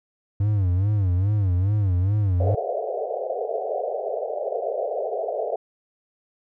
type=tone with vibrato; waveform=triangle; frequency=97 Hz; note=G2; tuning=18 cents flat; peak=-16 dBFS; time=0.4-2.55 s; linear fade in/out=5 ms; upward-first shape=sine; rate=2.4 Hz; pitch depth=160 cents each way
type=band-pass noise; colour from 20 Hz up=white; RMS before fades=-27 dBFS; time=2.4-5.56 s; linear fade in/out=5 ms; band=410 to 730 Hz; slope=96 dB/octave
effects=none